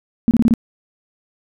sine tone bursts, 230.8 Hz, A#3, 17 cents flat, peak -9 dBFS, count 5, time 0.28-0.538 s, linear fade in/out 0 ms, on 30 ms, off 27 ms, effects none

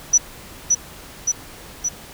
sine tone with echo, 5920 Hz, F#8, in tune, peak -9 dBFS, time 0.13-0.18 s, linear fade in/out 10 ms, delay 570 ms, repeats 3, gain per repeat -3 dB, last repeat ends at 1.89 s, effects pink hiss -40 dBFS RMS until 2.13 s

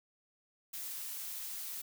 blue noise, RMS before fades -42 dBFS, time 0.73-1.82 s, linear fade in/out 10 ms, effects none

